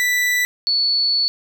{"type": "tone pair in turn", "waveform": ["40% pulse", "sine"], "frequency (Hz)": [1975.5, 4435], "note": ["B6", "C#8"], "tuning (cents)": [0, 0], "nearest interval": "octave + major second", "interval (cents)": 1400, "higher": "second", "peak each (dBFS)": -15, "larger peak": "neither", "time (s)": [[0, 0.45], [0.67, 1.28]], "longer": "second", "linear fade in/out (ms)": 0, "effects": []}